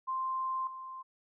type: tone with level steps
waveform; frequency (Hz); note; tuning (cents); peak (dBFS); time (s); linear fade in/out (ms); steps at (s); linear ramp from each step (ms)
sine; 1046.5; C6; 0; -31 / -41; 0.07-1.03; 20; 0.67; 2
effects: none